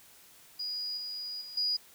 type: tone with level steps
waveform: sine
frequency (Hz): 4902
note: D#8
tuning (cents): -27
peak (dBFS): -33 / -36 / -42 / -27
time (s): 0.59-1.77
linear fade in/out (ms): 10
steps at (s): 0.97 / 1.41 / 1.57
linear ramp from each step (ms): 5
effects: white hiss -57 dBFS RMS until 1.94 s